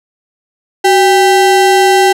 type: ring-modulated tone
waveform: square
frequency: 587.3 Hz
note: D5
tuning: in tune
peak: -3 dBFS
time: 0.84-2.13 s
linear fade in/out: 10 ms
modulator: 212 Hz
effects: low-pass 11000 Hz 12 dB/octave